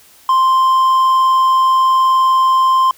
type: tone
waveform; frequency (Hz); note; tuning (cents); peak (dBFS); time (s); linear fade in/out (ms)
triangle; 1046.5; C6; 0; -7; 0.29-2.91; 2
effects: white hiss -46 dBFS RMS until 2.97 s